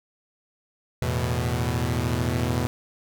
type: chord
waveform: sawtooth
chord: E suspended fourth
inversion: none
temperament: equal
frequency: 82.41 / 110 / 123.47 Hz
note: E2 / A2 / B2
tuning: 0 / 0 / 0 cents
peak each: -24 / -25 / -22 dBFS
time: 1.02-2.67 s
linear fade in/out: 0 ms
effects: none